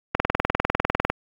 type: click train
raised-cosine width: 0.5 ms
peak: -4 dBFS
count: 20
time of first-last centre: 0.15-1.1 s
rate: 20 Hz
effects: AAC 64 kbps